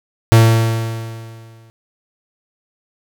45% pulse tone with exponential decay, 113.4 Hz, A#2, 47 cents flat, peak -4 dBFS, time 0.32-1.7 s, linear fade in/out 0 ms, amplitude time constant 300 ms, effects none

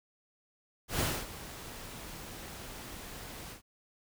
pink noise with ADSR envelope, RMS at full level -30 dBFS, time 0.88-3.62 s, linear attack 120 ms, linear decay 260 ms, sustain -15 dB, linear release 110 ms, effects none

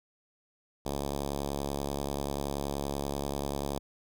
5% pulse tone with notch filter, 70.4 Hz, C#2, 27 cents sharp, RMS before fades -34 dBFS, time 0.85-3.79 s, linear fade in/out 10 ms, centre 2000 Hz, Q 0.96, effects none

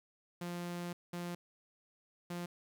sawtooth tone bursts at uneven times, 174.61 Hz, F3, in tune, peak -35 dBFS, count 3, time 0.41-0.93 / 1.13-1.35 / 2.3-2.46 s, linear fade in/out 5 ms, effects 12-bit

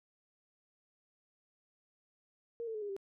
sine tone with pitch steps, 466.2 / 446.4 / 427.5 / 409.4 / 392 Hz, A#4 / A4 / A4 / G#4 / G4, 0 / +25 / -50 / -25 / 0 cents, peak -37 dBFS, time 2.6-2.965 s, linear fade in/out 0 ms, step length 73 ms, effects none

